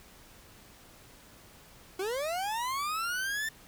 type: linear sweep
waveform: 40% pulse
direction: up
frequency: 360 to 1795 Hz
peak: -30 dBFS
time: 1.99-3.49 s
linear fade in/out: 5 ms
effects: pink hiss -55 dBFS RMS until 3.67 s